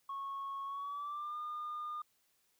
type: tone with pitch glide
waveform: sine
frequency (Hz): 1100 to 1213.5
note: C#6 to D#6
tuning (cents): -14 to -44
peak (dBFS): -37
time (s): 0.09-2.02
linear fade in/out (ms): 5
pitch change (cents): +170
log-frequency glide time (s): 0.65-1.38
effects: tanh soft clip ceiling -36 dBFS + white hiss -75 dBFS RMS until 2.59 s